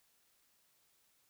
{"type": "silence", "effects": ["white hiss -73 dBFS RMS until 1.29 s"]}